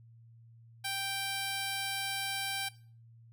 5% pulse tone with notch filter, 784 Hz, G5, in tune, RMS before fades -36 dBFS, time 0.84-2.69 s, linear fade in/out 10 ms, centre 6700 Hz, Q 1.5, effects noise-tail reverb RT60 0.4 s tail -18 dB re dry + added 115 Hz sine -54 dBFS peak until 3.32 s

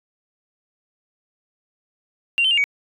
sine tone with pitch steps, 2768 / 3081 / 2809 / 2252 Hz, F7 / G7 / F7 / C#7, -16 / -31 / +9 / +27 cents, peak -14 dBFS, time 2.38-2.64 s, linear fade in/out 0 ms, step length 65 ms, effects tanh soft clip ceiling -10 dBFS

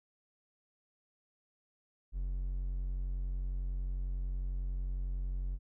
triangle tone, 45.52 Hz, F#1, 28 cents flat, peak -31 dBFS, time 2.12-5.59 s, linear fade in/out 50 ms, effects none

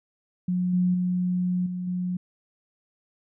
sine tone with level steps, 180.4 Hz, F#3, 44 cents flat, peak -22 / -19 / -22 / -28 / -25 dBFS, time 0.48-2.17 s, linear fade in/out 5 ms, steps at 0.73 / 0.94 / 1.66 / 1.87 s, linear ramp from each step 5 ms, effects none

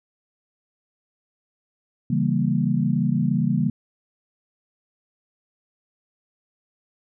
sine chord, C# diminished seventh, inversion none, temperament equal, 138.59 / 164.81 / 196 / 233.1 Hz, C#3 / E3 / G3 / Bb3, 0 / 0 / 0 / 0 cents, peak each -24 dBFS, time 2.1-3.7 s, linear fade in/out 5 ms, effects none

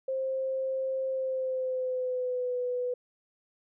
sine tone with pitch glide, 528 to 495.5 Hz, C5 to B4, +16 to +6 cents, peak -28 dBFS, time 0.08-2.94 s, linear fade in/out 5 ms, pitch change -110 cents, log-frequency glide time 1.08-2.58 s, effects none

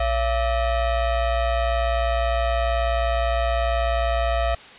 square ring-modulated tone, 308.5 Hz, D#4, 15 cents flat, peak -17 dBFS, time 0-4.55 s, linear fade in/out 5 ms, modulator 368 Hz, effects white hiss -43 dBFS RMS until 4.78 s + resampled to 8000 Hz

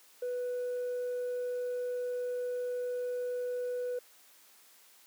triangle tone with tanh clipping, 493.9 Hz, B4, in tune, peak -32 dBFS, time 0.22-3.99 s, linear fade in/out 5 ms, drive 6 dB, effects white hiss -60 dBFS RMS until 5.06 s + high-pass 300 Hz 12 dB/octave

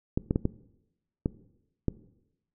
clicks, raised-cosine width 3 ms, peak -12 dBFS, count 6, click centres 0.175 / 0.309 / 0.359 / 0.454 / 1.259 / 1.883 s, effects noise-tail reverb RT60 0.9 s tail -19 dB re dry

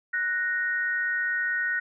sine tone pair together, 1480 / 1864.7 Hz, F#6 / A#6, 0 / 0 cents, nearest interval major third, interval 400 cents, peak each -27 dBFS, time 0.13-1.8 s, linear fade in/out 10 ms, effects none

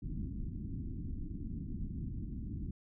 pink low-pass noise, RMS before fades -40 dBFS, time 0.02-2.71 s, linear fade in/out 5 ms, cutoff 300 Hz, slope 48 dB/octave, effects none

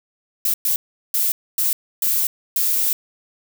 violet noise bursts at uneven times, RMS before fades -19 dBFS, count 6, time 0.45-0.54 / 0.65-0.76 / 1.14-1.32 / 1.58-1.73 / 2.02-2.27 / 2.56-2.93 s, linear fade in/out 2 ms, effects none

